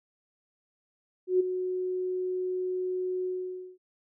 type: tone with ADSR envelope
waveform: sine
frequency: 367.6 Hz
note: F#4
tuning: 11 cents flat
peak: -18 dBFS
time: 1.27-3.78 s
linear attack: 130 ms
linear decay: 12 ms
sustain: -10 dB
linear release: 530 ms
effects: none